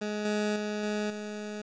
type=tone with level steps; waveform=20% pulse; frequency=210 Hz; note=G#3; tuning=19 cents sharp; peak=-26 / -22 / -26 / -24 / -31 dBFS; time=0.01-1.62 s; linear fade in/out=10 ms; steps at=0.25 / 0.56 / 0.83 / 1.1 s; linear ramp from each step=2 ms; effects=resampled to 16000 Hz + 9-bit